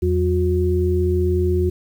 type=tone cluster; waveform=sine; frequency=83.3 / 187 / 361.4 Hz; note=E2 / F#3 / F#4; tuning=+19 / +19 / -41 cents; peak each=-18 / -27 / -19 dBFS; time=0.02-1.7 s; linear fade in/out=10 ms; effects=8-bit